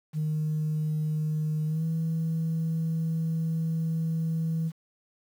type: tone with pitch glide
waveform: sine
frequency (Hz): 154.2 to 162.05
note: D#3 to E3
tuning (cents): -15 to -29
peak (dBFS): -24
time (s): 0.13-4.72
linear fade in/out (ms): 50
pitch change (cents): +86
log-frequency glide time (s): 1.67-1.84
effects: tanh soft clip ceiling -22 dBFS + 9-bit